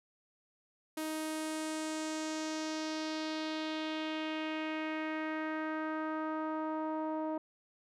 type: tone with low-pass filter sweep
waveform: sawtooth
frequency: 313 Hz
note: D#4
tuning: 10 cents sharp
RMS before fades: -37 dBFS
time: 0.97-7.38 s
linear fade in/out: 5 ms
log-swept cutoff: 12000 to 820 Hz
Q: 2.2
effects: none